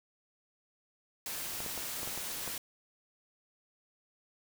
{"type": "noise", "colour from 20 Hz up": "white", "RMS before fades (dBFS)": -39, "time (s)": [1.26, 2.58], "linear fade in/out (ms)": 2}
{"type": "clicks", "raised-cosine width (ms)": 1, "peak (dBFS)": -28, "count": 7, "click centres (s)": [1.604, 1.663, 1.777, 2.031, 2.075, 2.176, 2.477]}
{"effects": []}